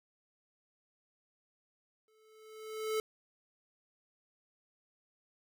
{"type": "tone with exponential growth", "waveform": "square", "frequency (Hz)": 435.5, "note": "A4", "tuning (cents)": -18, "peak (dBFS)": -30, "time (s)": [2.08, 3], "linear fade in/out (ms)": 1, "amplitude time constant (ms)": 200, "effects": []}